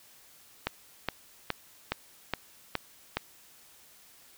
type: click train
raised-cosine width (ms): 0.3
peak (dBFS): -12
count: 7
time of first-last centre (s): 0.67-3.17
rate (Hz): 2.4
effects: white hiss -57 dBFS RMS until 4.37 s